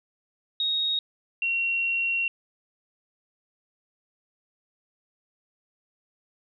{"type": "tone pair in turn", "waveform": "sine", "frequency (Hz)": [3756, 2739], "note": ["A#7", "F7"], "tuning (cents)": [12, -34], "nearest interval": "perfect fourth", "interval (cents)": 546, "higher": "first", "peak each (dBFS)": -23, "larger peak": "neither", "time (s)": [[0.6, 0.99], [1.42, 2.28]], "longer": "second", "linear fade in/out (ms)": 2, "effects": []}